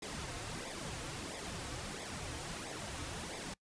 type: noise with flanger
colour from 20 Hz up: pink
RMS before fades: -43 dBFS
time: 0.02-3.54 s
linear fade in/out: 5 ms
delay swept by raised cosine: 0.68 to 5.08 ms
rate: 1.5 Hz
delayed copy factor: -0.7
effects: noise-tail reverb RT60 0.1 s tail -23 dB re dry + resampled to 22050 Hz